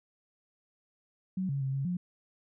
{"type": "tone with pitch steps", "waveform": "sine", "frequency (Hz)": [187.3, 138.9, 134, 136.7, 178.4], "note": ["F#3", "C#3", "C3", "C#3", "F3"], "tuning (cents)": [21, 4, 42, -24, 37], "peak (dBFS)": -29, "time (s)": [1.37, 1.97], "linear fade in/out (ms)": 5, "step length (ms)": 120, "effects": []}